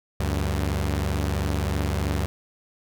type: tone pair together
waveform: sawtooth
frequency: 72.5 / 95.53 Hz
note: D2 / G2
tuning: -22 / -44 cents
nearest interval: perfect fourth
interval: 478 cents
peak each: -21 / -23 dBFS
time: 0.2-2.26 s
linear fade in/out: 0 ms
effects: none